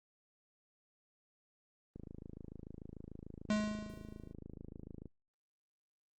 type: click train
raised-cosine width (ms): 3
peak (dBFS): -35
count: 84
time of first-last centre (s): 1.96-5.057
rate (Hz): 26.8
type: tone with exponential decay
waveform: square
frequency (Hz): 211.9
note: G#3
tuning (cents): +35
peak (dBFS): -29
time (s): 3.5-4.33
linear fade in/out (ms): 2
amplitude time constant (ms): 180
effects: Opus 24 kbps